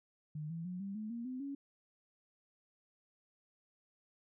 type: tone with pitch steps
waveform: sine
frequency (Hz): 152 / 165.76 / 180.76 / 197.12 / 215 / 234.4 / 255.6 / 278.8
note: D#3 / E3 / F#3 / G3 / A3 / A#3 / C4 / C#4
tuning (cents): -40 / +10 / -40 / +10 / -40 / +10 / -40 / +10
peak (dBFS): -39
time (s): 0.35-1.55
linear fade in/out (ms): 5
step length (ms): 150
effects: none